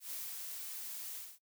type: noise with ADSR envelope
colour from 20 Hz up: blue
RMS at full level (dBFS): -42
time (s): 0-1.39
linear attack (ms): 110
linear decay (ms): 220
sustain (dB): -2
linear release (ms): 230
effects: noise-tail reverb RT60 0.1 s tail -22 dB re dry